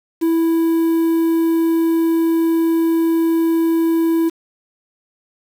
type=tone with quantisation; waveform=triangle; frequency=329.4 Hz; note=E4; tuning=1 cent flat; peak=-11 dBFS; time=0.21-4.3 s; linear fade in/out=20 ms; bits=6; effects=none